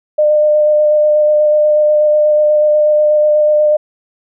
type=tone with vibrato; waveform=sine; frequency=603 Hz; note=D5; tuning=46 cents sharp; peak=-7 dBFS; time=0.18-3.77 s; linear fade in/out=10 ms; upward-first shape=square; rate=8.2 Hz; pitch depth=9 cents each way; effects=none